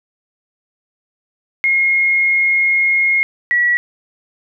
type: tone pair in turn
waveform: sine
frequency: 2150 / 1933.6 Hz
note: C7 / B6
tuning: +47 / -37 cents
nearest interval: major second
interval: 184 cents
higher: first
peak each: -11 dBFS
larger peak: neither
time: 1.64-3.23 / 3.51-3.77 s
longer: first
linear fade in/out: 0 ms
effects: none